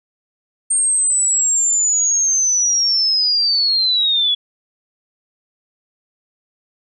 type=linear sweep; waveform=sine; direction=down; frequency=8660 to 3363 Hz; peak=-13 dBFS; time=0.7-4.35 s; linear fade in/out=10 ms; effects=none